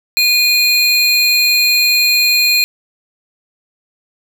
square tone pair together, 2459 / 4185 Hz, D#7 / C8, -21 / 0 cents, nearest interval major sixth, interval 921 cents, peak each -13 dBFS, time 0.17-2.64 s, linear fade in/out 0 ms, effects none

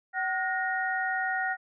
sine tone cluster, 759 / 1445 / 1863 Hz, F#5 / F#6 / A#6, +44 / -41 / -2 cents, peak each -31 dBFS, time 0.13-1.57 s, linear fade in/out 50 ms, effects none

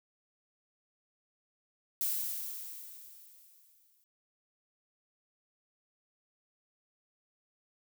violet noise with exponential decay, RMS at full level -31 dBFS, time 2.01-4.04 s, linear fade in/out 0 ms, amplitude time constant 440 ms, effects none

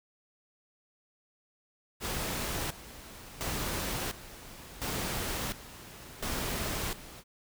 pink noise with tremolo, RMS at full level -34 dBFS, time 2-7.24 s, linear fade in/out 50 ms, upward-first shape square, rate 0.71 Hz, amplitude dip 80%, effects none

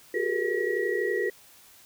sine tone cluster, 362.4 / 394 / 426 / 475.1 / 1914 Hz, F#4 / G4 / G#4 / A#4 / A#6, -36 / +9 / +44 / +33 / +45 cents, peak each -31 dBFS, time 0.14-1.3 s, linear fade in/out 5 ms, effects white hiss -54 dBFS RMS until 1.85 s

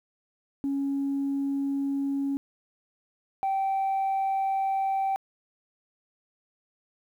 sine tone pair in turn, 277.2 / 776.2 Hz, C#4 / G5, 0 / -17 cents, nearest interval octave + tritone, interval 1783 cents, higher second, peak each -24 / -22 dBFS, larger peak second, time 0.64-2.37 / 3.43-5.16 s, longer neither, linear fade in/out 0 ms, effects tanh soft clip ceiling -22 dBFS + 10-bit

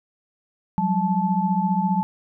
sine tone cluster, 179.8 / 194.7 / 871 Hz, F#3 / G3 / A5, -49 / -12 / -18 cents, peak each -23 dBFS, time 0.78-2.03 s, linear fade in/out 0 ms, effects none

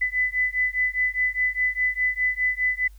sine beating tone pair, 2000 / 2004.9 Hz, B6 / B6, +21 / +26 cents, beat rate 4.9 Hz, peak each -24 dBFS, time 0.01-2.88 s, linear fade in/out 10 ms, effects added 50 Hz sine -43 dBFS peak until 2.98 s + white hiss -62 dBFS RMS until 2.98 s

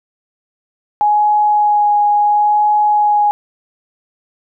sine tone with vibrato, 834 Hz, G#5, 7 cents sharp, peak -9 dBFS, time 1.01-3.31 s, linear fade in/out 0 ms, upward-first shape sine, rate 0.72 Hz, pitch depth 12 cents each way, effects none

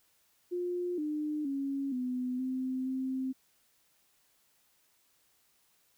sine tone with pitch steps, 355 / 301.7 / 275.7 / 251.5 / 258.8 / 261.7 Hz, F4 / D4 / C#4 / B3 / C4 / C4, +28 / +47 / -9 / +32 / -19 / 0 cents, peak -31 dBFS, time 0.51-3.33 s, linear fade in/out 20 ms, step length 470 ms, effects white hiss -70 dBFS RMS until 5.97 s

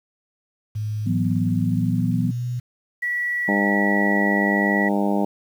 sine tone with pitch glide, 106.9 to 122.8 Hz, A2 to B2, -49 to -9 cents, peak -23 dBFS, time 0.75-2.6 s, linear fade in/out 10 ms, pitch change +240 cents, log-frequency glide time 1.47-2.45 s
sine chord, E suspended second, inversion none, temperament equal with one note detuned, 165.67 / 185 / 246.9 Hz, E3 / F#3 / B3, +9 / 0 / 0 cents, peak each -24 dBFS, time 1.06-2.31 s, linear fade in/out 10 ms
sine tone, 1942 Hz, B6, 30 cents flat, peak -21 dBFS, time 3.02-4.89 s, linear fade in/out 10 ms
harmonic tone, 100.9 Hz, G#2, 49 cents flat, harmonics 2 / 3 / 4 / 5 / 6 / 7 / 8 / 9, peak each -21 / -25 / -29 / -31 / -28 / -32 / -29 / -32 dBFS, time 3.48-5.25 s, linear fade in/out 5 ms
effects 8-bit

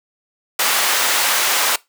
pink high-pass noise, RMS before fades -17 dBFS, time 0.59-1.76 s, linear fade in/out 5 ms, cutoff 890 Hz, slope 12 dB/octave, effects noise-tail reverb RT60 0.2 s tail -21 dB re dry

